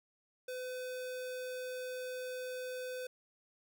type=tone; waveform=square; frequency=506 Hz; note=B4; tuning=42 cents sharp; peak=-40 dBFS; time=0.48-3.07 s; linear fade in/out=5 ms; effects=none